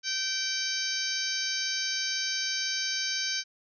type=harmonic tone; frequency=774 Hz; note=G5; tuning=22 cents flat; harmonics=2 / 3 / 4 / 5 / 6 / 7 / 8; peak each=-36 / -38 / -38 / -38 / -34 / -35 / -35 dBFS; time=0.03-3.44 s; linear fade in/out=50 ms; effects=none